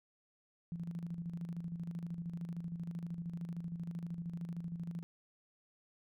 sine tone with tremolo, 170 Hz, F3, 46 cents flat, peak -37 dBFS, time 0.72-5.03 s, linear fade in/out 0 ms, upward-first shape square, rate 13 Hz, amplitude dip 55%, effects none

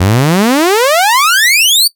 sawtooth exponential sweep, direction up, 85.9 to 4699 Hz, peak -3 dBFS, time 0-1.88 s, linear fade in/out 10 ms, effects noise-tail reverb RT60 0.1 s tail -19 dB re dry

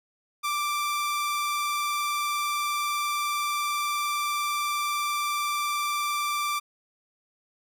sawtooth tone with vibrato, 1177 Hz, D6, 3 cents sharp, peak -22 dBFS, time 0.43-6.6 s, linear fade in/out 20 ms, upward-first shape sine, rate 20 Hz, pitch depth 27 cents each way, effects none

